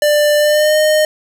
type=tone with pitch glide; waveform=square; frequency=593 to 614.3 Hz; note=D5 to D#5; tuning=+17 to -22 cents; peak=-10 dBFS; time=0.02-1.05 s; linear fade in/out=2 ms; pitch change=+61 cents; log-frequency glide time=0.37-0.77 s; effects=none